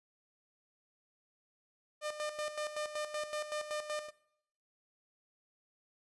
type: tone with tremolo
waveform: sawtooth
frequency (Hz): 603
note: D5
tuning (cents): +46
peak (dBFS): -31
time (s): 2.01-4.11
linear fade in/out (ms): 50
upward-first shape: square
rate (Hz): 5.3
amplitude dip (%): 65
effects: noise-tail reverb RT60 0.7 s tail -19 dB re dry + resampled to 24000 Hz